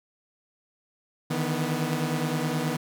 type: tone cluster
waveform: sawtooth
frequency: 151.2 / 160.7 / 246.2 Hz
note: D#3 / E3 / B3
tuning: -49 / -44 / -5 cents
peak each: -26 dBFS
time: 1.3-2.77 s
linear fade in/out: 10 ms
effects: none